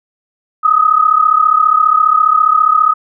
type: tone pair together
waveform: sine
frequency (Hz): 1238.2 / 1273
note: D#6 / D#6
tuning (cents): -9 / +39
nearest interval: unison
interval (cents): 48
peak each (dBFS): -10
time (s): 0.63-2.94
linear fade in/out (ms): 20
effects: none